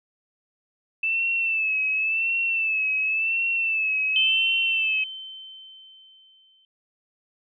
sine tone with vibrato, 2637 Hz, E7, in tune, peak -21 dBFS, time 1.03-5.04 s, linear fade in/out 5 ms, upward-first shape sine, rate 0.92 Hz, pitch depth 57 cents each way
sine tone with exponential decay, 3086 Hz, G7, 28 cents flat, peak -18 dBFS, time 4.16-6.65 s, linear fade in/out 1 ms, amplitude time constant 540 ms
effects none

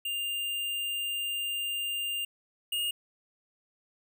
square tone pair in turn, 2800 / 2844 Hz, F7 / F7, +4 / +31 cents, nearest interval unison, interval 27 cents, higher second, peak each -31 / -29 dBFS, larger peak second, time 0.05-2.25 / 2.72-2.91 s, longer first, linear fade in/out 5 ms, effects none

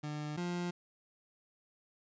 30% pulse tone pair in turn, 149.8 / 175.78 Hz, D3 / F3, +35 / +12 cents, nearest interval minor third, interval 277 cents, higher second, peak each -35 / -32 dBFS, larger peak second, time 0.03-0.37 / 0.37-0.71 s, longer neither, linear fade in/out 10 ms, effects resampled to 16000 Hz + 12-bit

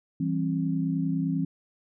sine tone cluster, 165.9 / 195.9 / 268.7 Hz, E3 / G3 / C4, +11 / -1 / +46 cents, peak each -27 / -33 / -28 dBFS, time 0.2-1.45 s, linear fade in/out 5 ms, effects none

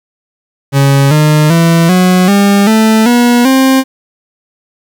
40% pulse tone with pitch steps, 138.59 / 152.01 / 166.73 / 182.87 / 200.6 / 220 / 241.3 / 264.7 Hz, C#3 / D#3 / E3 / F#3 / G3 / A3 / B3 / C4, 0 / -40 / +20 / -20 / +40 / 0 / -40 / +20 cents, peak -4 dBFS, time 0.72-3.84 s, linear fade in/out 50 ms, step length 390 ms, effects 7-bit

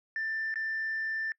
sine tone with dropouts, 1778 Hz, A6, 18 cents sharp, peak -29 dBFS, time 0.16-1.32 s, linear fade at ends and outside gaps 1 ms, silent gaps 0.541-0.557 s, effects noise-tail reverb RT60 0.1 s tail -26 dB re dry + tanh soft clip ceiling -27 dBFS

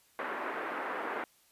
white band-pass noise, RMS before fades -37 dBFS, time 0.19-1.24 s, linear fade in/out 0 ms, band 280 to 1700 Hz, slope 24 dB/octave, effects white hiss -66 dBFS RMS until 1.51 s + resampled to 32000 Hz

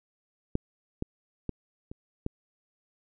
clicks, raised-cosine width 3 ms, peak -13 / -17 / -18 / -27 / -17 dBFS, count 5, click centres 0.554 / 1.024 / 1.493 / 1.915 / 2.264 s, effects none

